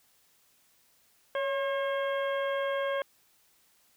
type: harmonic tone with a mistuned harmonic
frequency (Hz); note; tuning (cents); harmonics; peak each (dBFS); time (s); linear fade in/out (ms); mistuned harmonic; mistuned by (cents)
539; C#5; -49; 1 / 2 / 3 / 4 / 5 / 6; -29 / -36 / -37 / -43 / -51 / -44; 1.35-3.02; 2; 1; +53
effects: white hiss -66 dBFS RMS until 3.96 s